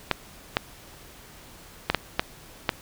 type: clicks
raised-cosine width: 0.3 ms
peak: -4 dBFS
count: 6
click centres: 0.113 / 0.569 / 1.9 / 1.947 / 2.195 / 2.692 s
effects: pink hiss -48 dBFS RMS until 2.81 s